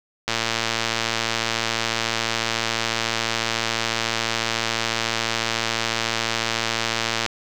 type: click train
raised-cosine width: 0.2 ms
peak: -4 dBFS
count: 797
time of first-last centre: 0.28-7.262 s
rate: 114 Hz
effects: 7-bit